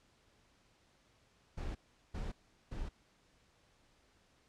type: noise bursts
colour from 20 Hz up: brown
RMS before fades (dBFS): -40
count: 3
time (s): 1.57-2.89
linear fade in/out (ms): 10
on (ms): 180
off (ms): 390
effects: pink hiss -70 dBFS RMS until 4.48 s + low-pass 7000 Hz 12 dB/octave